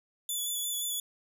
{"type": "tone with vibrato", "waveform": "10% pulse", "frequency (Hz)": 3454, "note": "A7", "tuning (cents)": -33, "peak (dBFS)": -24, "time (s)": [0.29, 1], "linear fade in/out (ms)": 2, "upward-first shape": "square", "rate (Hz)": 5.7, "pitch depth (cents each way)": 21, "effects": []}